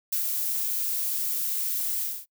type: noise with ADSR envelope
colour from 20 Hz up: violet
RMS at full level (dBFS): -26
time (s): 0.12-2.26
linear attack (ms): 8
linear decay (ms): 110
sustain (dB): -2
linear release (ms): 240
effects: noise-tail reverb RT60 0.1 s tail -24 dB re dry